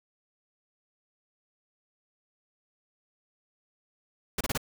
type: noise bursts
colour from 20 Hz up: pink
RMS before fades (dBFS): -29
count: 4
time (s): 4.38-4.576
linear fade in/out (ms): 5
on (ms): 28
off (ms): 28
effects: none